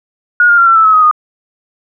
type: tone with pitch steps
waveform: sine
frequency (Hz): 1442 / 1409.9 / 1378.5 / 1347.8 / 1317.7 / 1288.4 / 1259.7 / 1231.6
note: F#6 / F6 / F6 / E6 / E6 / E6 / D#6 / D#6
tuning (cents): -45 / +16 / -23 / +38 / -1 / -40 / +21 / -18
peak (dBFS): -4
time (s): 0.4-1.112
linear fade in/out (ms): 2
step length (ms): 89
effects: none